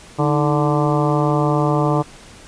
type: harmonic tone with a mistuned harmonic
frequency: 146.83 Hz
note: D3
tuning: in tune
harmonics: 1 / 2 / 3 / 4 / 5 / 6 / 7 / 8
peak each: -18 / -21 / -23 / -24 / -25 / -26 / -26 / -27 dBFS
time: 0.18-2.03 s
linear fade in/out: 20 ms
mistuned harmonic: 2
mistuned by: +100 cents
effects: pink hiss -42 dBFS RMS until 2.47 s + resampled to 22050 Hz